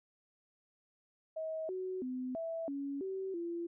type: tone with pitch steps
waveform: sine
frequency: 637 / 372.3 / 254.5 / 658 / 279.6 / 382.5 / 341 Hz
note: D#5 / F#4 / C4 / E5 / C#4 / G4 / F4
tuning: +41 / +11 / -48 / -3 / +15 / -42 / -41 cents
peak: -36 dBFS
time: 1.36-3.67 s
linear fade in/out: 10 ms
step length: 330 ms
effects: none